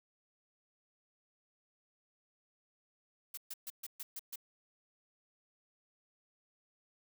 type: noise bursts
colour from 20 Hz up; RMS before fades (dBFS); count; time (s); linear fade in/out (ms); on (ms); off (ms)
blue; -43; 7; 3.34-4.358; 5; 34; 130
effects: none